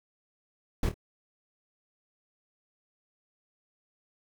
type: noise with echo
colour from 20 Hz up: brown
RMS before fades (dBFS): -26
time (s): 0.83-0.89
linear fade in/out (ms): 2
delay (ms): 26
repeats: 2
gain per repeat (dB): -10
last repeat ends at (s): 0.942
effects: none